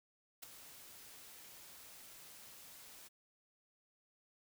white noise with ADSR envelope, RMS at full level -45 dBFS, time 0.42-3.09 s, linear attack 14 ms, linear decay 6 ms, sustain -11 dB, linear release 22 ms, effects none

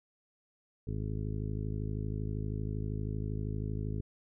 harmonic tone, 52.7 Hz, G#1, 26 cents sharp, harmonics 1 / 2 / 3 / 4 / 5 / 6 / 7 / 8, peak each -38 / -36 / -40 / -45 / -45 / -50 / -50 / -47 dBFS, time 0.87-4.01 s, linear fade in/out 5 ms, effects none

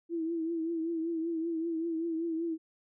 sine tone with vibrato, 329.6 Hz, E4, in tune, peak -30 dBFS, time 0.09-2.58 s, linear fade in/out 50 ms, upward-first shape triangle, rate 5.2 Hz, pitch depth 65 cents each way, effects none

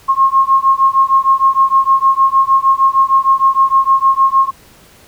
sine beating tone pair, 1073 / 1079.5 Hz, C6 / C#6, +43 / -46 cents, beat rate 6.5 Hz, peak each -11 dBFS, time 0.08-4.51 s, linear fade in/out 20 ms, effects pink hiss -44 dBFS RMS until 5.07 s

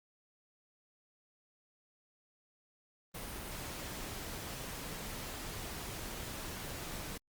pink noise, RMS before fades -43 dBFS, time 3.14-7.18 s, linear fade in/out 10 ms, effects Opus 32 kbps

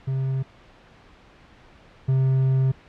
triangle tone pair in turn, 133.1 / 132.26 Hz, C3 / C3, +30 / +19 cents, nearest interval unison, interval 11 cents, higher first, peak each -20 / -15 dBFS, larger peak second, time 0.07-0.43 / 2.08-2.72 s, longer second, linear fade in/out 10 ms, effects pink hiss -51 dBFS RMS until 2.88 s + low-pass 3000 Hz 12 dB/octave

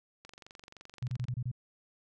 click train, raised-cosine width 0.2 ms, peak -32 dBFS, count 25, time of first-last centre 0.25-1.284 s, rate 23.2 Hz
sine tone bursts, 123.47 Hz, B2, in tune, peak -31 dBFS, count 6, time 1.02-1.515 s, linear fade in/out 5 ms, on 60 ms, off 27 ms
effects none

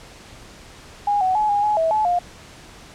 sine tone with pitch steps, 819 / 747 / 850 / 818 / 842 / 650 / 859 / 707 Hz, G#5 / F#5 / G#5 / G#5 / G#5 / E5 / A5 / F5, -24 / +16 / +40 / -26 / +24 / -24 / -42 / +21 cents, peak -16 dBFS, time 1.07-2.19 s, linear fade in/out 5 ms, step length 140 ms, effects pink hiss -43 dBFS RMS until 2.94 s + low-pass 8000 Hz 12 dB/octave

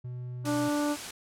triangle tone, 124 Hz, B2, 7 cents sharp, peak -33 dBFS, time 0.04-0.69 s, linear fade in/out 10 ms
harmonic tone, 293.7 Hz, D4, in tune, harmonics 1 / 2 / 3 / 4 / 5, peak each -27 / -33 / -37 / -39 / -41 dBFS, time 0.44-0.97 s, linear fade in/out 50 ms
white noise, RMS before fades -38 dBFS, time 0.45-1.11 s, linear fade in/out 5 ms
effects low-pass 9000 Hz 12 dB/octave

